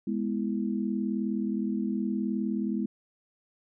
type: chord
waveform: sine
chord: E major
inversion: first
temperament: equal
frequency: 207.7 / 246.9 / 329.6 Hz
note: G#3 / B3 / E4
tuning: 0 / 0 / 0 cents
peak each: -29 / -32 / -34 dBFS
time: 0.07-2.86 s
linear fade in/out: 5 ms
effects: none